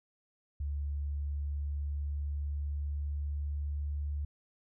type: tone with pitch glide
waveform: sine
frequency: 71.9 to 72.82 Hz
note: D2 to D2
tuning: -36 to -14 cents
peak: -32 dBFS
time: 0.6-4.25 s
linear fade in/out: 5 ms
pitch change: +22 cents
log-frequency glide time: 0.79-4.13 s
effects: none